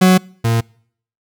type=tone pair in turn; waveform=40% pulse; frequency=185 / 114.91 Hz; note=F#3 / A#2; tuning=0 / -24 cents; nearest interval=minor sixth; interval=824 cents; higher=first; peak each=-6 / -12 dBFS; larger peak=first; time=0.01-0.18 / 0.44-0.61 s; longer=neither; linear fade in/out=10 ms; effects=noise-tail reverb RT60 0.6 s tail -26 dB re dry